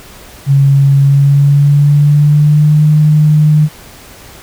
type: tone with pitch glide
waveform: sine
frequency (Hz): 138.59 to 152.01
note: C#3 to D#3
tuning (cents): 0 to -40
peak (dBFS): -4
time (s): 0.46-3.69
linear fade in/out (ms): 50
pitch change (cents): +160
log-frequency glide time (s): 0.99-2.86
effects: pink hiss -35 dBFS RMS until 4.42 s